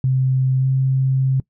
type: tone with pitch glide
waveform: sine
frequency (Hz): 130.81 to 132.56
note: C3 to C3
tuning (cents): 0 to +23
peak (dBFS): -14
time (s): 0.04-1.4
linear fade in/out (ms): 2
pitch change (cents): +23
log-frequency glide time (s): 0.59-0.66
effects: noise-tail reverb RT60 0.1 s tail -21 dB re dry